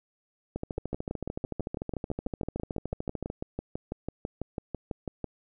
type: two click trains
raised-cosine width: 2 ms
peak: -19 / -19 dBFS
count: 38 / 28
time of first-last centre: 0.56-3.301 / 0.78-5.243 s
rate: 13.5 / 6.05 Hz
effects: none